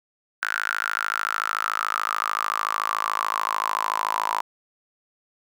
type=tone with high-pass filter sweep; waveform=sawtooth; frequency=53.6 Hz; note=A1; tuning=45 cents flat; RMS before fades=-26 dBFS; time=0.42-4.41 s; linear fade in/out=5 ms; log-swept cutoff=1500 to 970 Hz; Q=9; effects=none